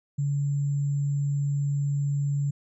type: tone with sample-and-hold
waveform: sine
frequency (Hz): 142.3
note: C#3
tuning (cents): +46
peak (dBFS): -23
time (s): 0.18-2.51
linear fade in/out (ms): 10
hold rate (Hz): 7350
effects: resampled to 24000 Hz